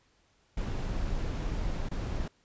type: noise with dropouts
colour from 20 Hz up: brown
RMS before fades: -32 dBFS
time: 0.57-2.28 s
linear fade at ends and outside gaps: 5 ms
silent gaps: 1.888-1.913 s
effects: pink hiss -68 dBFS RMS until 2.44 s + resampled to 16000 Hz